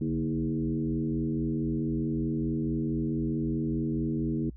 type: tone with frequency modulation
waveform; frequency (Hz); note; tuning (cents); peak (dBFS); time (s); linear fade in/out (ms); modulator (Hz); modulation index
sine; 233.1; A#3; 0; -26; 0.01-4.5; 5; 84.6; 1.4
effects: noise-tail reverb RT60 0.1 s tail -25 dB re dry + added 60 Hz sine -43 dBFS peak until 4.56 s